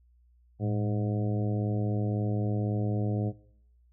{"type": "harmonic tone with a mistuned harmonic", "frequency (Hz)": 103.83, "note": "G#2", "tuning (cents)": 0, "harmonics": [1, 2, 3, 4, 5, 6, 7], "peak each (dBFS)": [-27, -33, -37, -39, -41, -43, -44], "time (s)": [0.59, 3.33], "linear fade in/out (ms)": 50, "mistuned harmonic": 1, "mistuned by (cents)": 93, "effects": ["noise-tail reverb RT60 0.8 s tail -22 dB re dry", "added 60 Hz sine -59 dBFS peak until 3.92 s"]}